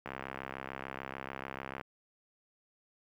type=click train; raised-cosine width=0.5 ms; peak=-24 dBFS; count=118; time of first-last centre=0.06-1.811 s; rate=66.8 Hz; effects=high-pass 80 Hz 12 dB/octave + 10-bit